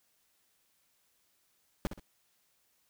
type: noise with echo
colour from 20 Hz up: brown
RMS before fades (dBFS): -31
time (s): 1.85-1.87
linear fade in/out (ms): 0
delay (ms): 63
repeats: 2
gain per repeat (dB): -9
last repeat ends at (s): 1.996
effects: white hiss -73 dBFS RMS until 2.89 s